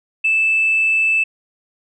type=tone; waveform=sine; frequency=2633 Hz; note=E7; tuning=3 cents flat; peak=-12 dBFS; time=0.24-1.24 s; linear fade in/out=10 ms; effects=tanh soft clip ceiling -8 dBFS